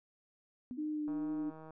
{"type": "tone with exponential decay", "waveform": "sine", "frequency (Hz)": 249.2, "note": "B3", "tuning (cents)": 16, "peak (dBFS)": -37, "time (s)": [0.71, 0.98], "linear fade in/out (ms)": 0, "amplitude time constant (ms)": 57}
{"type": "tone with vibrato", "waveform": "sine", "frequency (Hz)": 301.5, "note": "D4", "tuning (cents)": 46, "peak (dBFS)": -34, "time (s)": [0.77, 1.51], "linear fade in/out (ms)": 20, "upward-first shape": "sine", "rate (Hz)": 2.2, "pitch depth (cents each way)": 21}
{"type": "click train", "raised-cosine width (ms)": 1, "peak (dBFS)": -38, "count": 100, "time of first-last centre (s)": [1.08, 1.707], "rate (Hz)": 158}
{"effects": []}